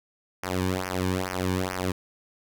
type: tone with flanger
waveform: sawtooth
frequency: 92.5 Hz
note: F#2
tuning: in tune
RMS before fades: -28 dBFS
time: 0.43-1.92 s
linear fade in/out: 5 ms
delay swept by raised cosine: 0.25 to 1.55 ms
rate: 2.3 Hz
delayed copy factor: -0.95
effects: none